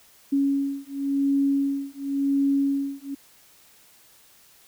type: beating tone pair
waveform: sine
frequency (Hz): 277.2 / 278.13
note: C#4 / C#4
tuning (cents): 0 / +6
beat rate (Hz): 0.93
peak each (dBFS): -24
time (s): 0.32-3.15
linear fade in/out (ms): 10
effects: white hiss -55 dBFS RMS until 4.67 s